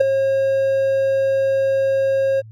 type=tone with ADSR envelope; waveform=triangle; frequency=540 Hz; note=C#5; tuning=45 cents flat; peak=-5 dBFS; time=0-2.42 s; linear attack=10 ms; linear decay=8 ms; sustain=-8 dB; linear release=29 ms; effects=added 110 Hz sine -37 dBFS peak until 2.51 s